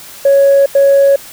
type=tone bursts at uneven times; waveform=sine; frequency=555 Hz; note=C#5; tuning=2 cents sharp; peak=-3 dBFS; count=2; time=0.25-0.66 / 0.75-1.16 s; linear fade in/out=5 ms; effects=tanh soft clip ceiling -2 dBFS + white hiss -33 dBFS RMS until 1.32 s